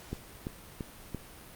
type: click train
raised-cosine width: 3 ms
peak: -22 dBFS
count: 4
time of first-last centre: 0.13-1.147 s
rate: 2.95 Hz
effects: pink hiss -50 dBFS RMS until 1.55 s + Opus 48 kbps